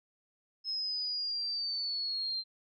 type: linear sweep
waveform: sine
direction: down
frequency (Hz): 5180 to 4133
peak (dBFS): -32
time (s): 0.64-2.44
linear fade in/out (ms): 50
effects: none